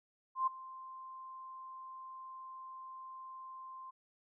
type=tone with ADSR envelope; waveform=sine; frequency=1046.5 Hz; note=C6; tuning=in tune; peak=-27 dBFS; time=0.35-3.91 s; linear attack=120 ms; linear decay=10 ms; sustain=-19 dB; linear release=14 ms; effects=none